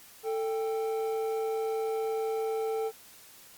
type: tone pair together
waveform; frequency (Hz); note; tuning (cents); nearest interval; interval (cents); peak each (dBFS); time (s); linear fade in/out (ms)
triangle; 443.8 / 788; A4 / G5; +15 / +9; minor seventh; 994; -27 / -35; 0.23-2.92; 50
effects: white hiss -53 dBFS RMS until 3.57 s + Opus 48 kbps